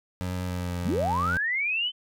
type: tone with pitch glide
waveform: 25% pulse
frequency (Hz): 91 to 88.1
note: F#2 to F2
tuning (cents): -28 to +16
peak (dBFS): -25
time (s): 0.21-1.37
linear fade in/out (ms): 0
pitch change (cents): -56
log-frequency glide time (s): 0.41-0.76
type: linear sweep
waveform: sine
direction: up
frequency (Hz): 83.8 to 3095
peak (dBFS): -24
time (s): 0.83-1.92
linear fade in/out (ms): 50
effects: none